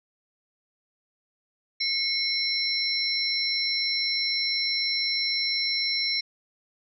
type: tone cluster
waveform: sine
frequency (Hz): 2173 / 4077 / 5450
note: C#7 / C8 / F8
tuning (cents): -35 / -46 / -43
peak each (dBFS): -30 / -28 / -27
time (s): 1.8-6.21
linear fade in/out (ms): 10
effects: none